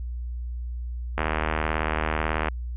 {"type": "click train", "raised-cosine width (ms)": 0.5, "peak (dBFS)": -9, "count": 103, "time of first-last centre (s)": [1.18, 2.484], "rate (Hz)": 78.2, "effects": ["added 60 Hz sine -29 dBFS peak until 2.76 s", "resampled to 8000 Hz"]}